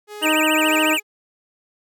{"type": "tone with tremolo", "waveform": "sawtooth", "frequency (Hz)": 418.6, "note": "G#4", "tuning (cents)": 14, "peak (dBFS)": -28, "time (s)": [0.07, 1.03], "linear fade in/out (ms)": 50, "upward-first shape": "sine", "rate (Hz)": 1.8, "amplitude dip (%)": 75}
{"type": "harmonic tone", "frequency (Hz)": 311.1, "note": "D#4", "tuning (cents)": 0, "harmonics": [1, 2, 3, 4, 5, 6], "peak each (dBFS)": [-20, -23, -25, -26, -27, -28], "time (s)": [0.21, 0.98], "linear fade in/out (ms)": 50}
{"type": "tone with vibrato", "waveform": "square", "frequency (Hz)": 2637, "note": "E7", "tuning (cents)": 0, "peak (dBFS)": -20, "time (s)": [0.22, 1], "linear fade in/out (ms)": 10, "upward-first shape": "triangle", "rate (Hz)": 14, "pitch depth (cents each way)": 260}
{"effects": []}